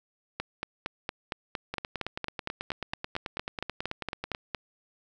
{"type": "two click trains", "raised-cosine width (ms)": 0.3, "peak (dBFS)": [-17, -15], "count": [25, 19], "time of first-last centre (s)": [[1.74, 4.349], [0.4, 4.547]], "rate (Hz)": [9.2, 4.34], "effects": []}